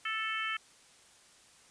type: harmonic tone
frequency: 440 Hz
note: A4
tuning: in tune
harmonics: 3 / 4 / 5 / 6 / 7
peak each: -37 / -38 / -39 / -40 / -40 dBFS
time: 0.05-0.57 s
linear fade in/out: 5 ms
effects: white hiss -60 dBFS RMS until 1.7 s + resampled to 22050 Hz